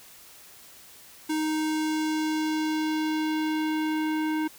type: tone with low-pass filter sweep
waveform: square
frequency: 311.1 Hz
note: D#4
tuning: in tune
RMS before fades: -27 dBFS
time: 1.29-4.48 s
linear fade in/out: 10 ms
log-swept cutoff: 11000 to 2200 Hz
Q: 1
effects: white hiss -50 dBFS RMS until 4.58 s